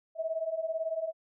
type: beating tone pair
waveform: sine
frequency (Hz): 634 / 652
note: D#5 / E5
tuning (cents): +32 / -19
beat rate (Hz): 18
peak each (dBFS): -35 / -32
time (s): 0.15-1.13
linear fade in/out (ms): 50
effects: none